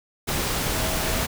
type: tone in noise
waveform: sine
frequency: 641 Hz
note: E5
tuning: 49 cents flat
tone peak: -33 dBFS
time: 0.74-1.23 s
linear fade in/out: 20 ms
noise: pink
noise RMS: -25 dBFS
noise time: 0.27-1.27 s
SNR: -11 dB
effects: none